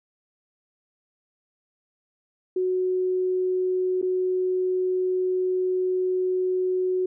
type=tone with dropouts; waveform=sine; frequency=368.9 Hz; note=F#4; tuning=5 cents flat; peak=-21 dBFS; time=2.56-7.06 s; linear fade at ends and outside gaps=5 ms; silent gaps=4.016-4.026 s; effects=none